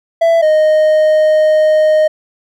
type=tone pair in turn; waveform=triangle; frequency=665 / 619.1 Hz; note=E5 / D#5; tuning=+15 / -9 cents; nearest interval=minor second; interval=124 cents; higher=first; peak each=-5 dBFS; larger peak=neither; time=0.21-0.42 / 0.42-2.08 s; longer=second; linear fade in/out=10 ms; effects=none